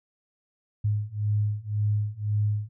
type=beating tone pair; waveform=sine; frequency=103.83 / 105.73 Hz; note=G#2 / G#2; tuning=0 / +31 cents; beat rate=1.9 Hz; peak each=-27 / -26 dBFS; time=0.84-2.69 s; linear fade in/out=10 ms; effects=none